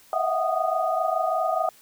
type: tone cluster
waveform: sine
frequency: 640 / 665 / 728 / 755 / 1238 Hz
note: D#5 / E5 / F#5 / F#5 / D#6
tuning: +49 / +15 / -28 / +35 / -9 cents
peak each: -28 dBFS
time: 0.13-1.69 s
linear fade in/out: 2 ms
effects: white hiss -54 dBFS RMS until 1.81 s